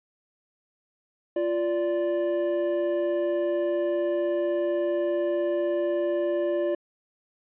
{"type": "tone pair together", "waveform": "triangle", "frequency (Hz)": [346.9, 583.4], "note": ["F4", "D5"], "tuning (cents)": [-12, -12], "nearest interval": "major sixth", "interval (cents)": 900, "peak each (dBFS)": -24, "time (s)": [1.36, 6.75], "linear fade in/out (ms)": 5, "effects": ["resampled to 8000 Hz"]}